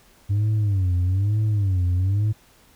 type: tone with vibrato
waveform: sine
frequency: 98 Hz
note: G2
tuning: in tune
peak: -15 dBFS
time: 0.29-2.33 s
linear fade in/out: 20 ms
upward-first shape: sine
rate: 1.1 Hz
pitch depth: 170 cents each way
effects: tanh soft clip ceiling -17 dBFS + pink hiss -55 dBFS RMS until 2.75 s